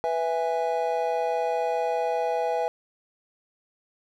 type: chord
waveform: triangle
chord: E major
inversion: second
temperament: just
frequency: 494.4 / 659.3 / 824.1 Hz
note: B4 / E5 / G#5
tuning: +2 / 0 / -14 cents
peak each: -26 dBFS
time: 0.04-2.68 s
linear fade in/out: 0 ms
effects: none